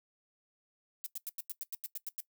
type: noise bursts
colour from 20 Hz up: violet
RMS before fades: -39 dBFS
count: 11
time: 1.04-2.203 s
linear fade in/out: 0 ms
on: 23 ms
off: 91 ms
effects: noise-tail reverb RT60 0.1 s tail -18 dB re dry